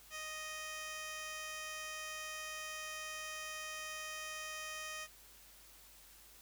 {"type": "tone with band-pass filter", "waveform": "15% pulse", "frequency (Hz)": 622.3, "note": "D#5", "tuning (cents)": 0, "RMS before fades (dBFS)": -45, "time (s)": [0.1, 5.08], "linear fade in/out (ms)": 50, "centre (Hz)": 5000, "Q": 0.52, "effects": ["added 50 Hz sine -67 dBFS peak until 6.41 s", "white hiss -60 dBFS RMS until 6.41 s"]}